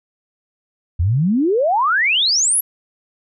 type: exponential sweep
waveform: sine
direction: up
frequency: 78 to 11840 Hz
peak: -13 dBFS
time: 0.99-2.61 s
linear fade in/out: 10 ms
effects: none